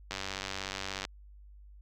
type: click train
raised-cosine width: 0.2 ms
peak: -18 dBFS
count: 92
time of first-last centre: 0.11-1.051 s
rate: 96.7 Hz
effects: added 50 Hz sine -50 dBFS peak until 1.81 s